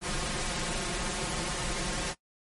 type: noise with comb filter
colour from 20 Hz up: pink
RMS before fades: -32 dBFS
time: 0.01-2.15 s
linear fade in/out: 50 ms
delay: 5.6 ms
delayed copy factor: +1
effects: noise-tail reverb RT60 0.1 s tail -20 dB re dry + MP3 48 kbps